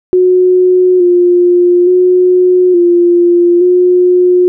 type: tone with pitch steps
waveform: sine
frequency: 365.6 / 353.7 / 363.7 / 348.2 / 360.3 Hz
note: F#4 / F4 / F#4 / F4 / F#4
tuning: -21 / +22 / -30 / -5 / -46 cents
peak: -4 dBFS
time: 0.13-4.48 s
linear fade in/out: 0 ms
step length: 870 ms
effects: none